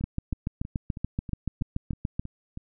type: two click trains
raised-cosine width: 5 ms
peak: -24 / -15 dBFS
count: 9 / 16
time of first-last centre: 0.01-2.574 / 0.04-2.195 s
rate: 3.12 / 6.96 Hz
effects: none